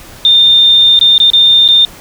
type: tone with dropouts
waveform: sine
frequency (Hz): 3617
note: A7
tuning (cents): +47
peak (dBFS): -3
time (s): 0.25-1.85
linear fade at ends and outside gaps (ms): 1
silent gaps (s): 0.991-1.012 / 1.18-1.201 / 1.302-1.334 / 1.679-1.687
effects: pink hiss -34 dBFS RMS until 2 s